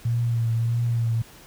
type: tone with vibrato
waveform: sine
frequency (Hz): 116.54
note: A#2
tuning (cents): 0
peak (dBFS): -20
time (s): 0.05-1.22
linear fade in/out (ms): 5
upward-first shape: triangle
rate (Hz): 1.6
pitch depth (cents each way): 39
effects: pink hiss -48 dBFS RMS until 1.46 s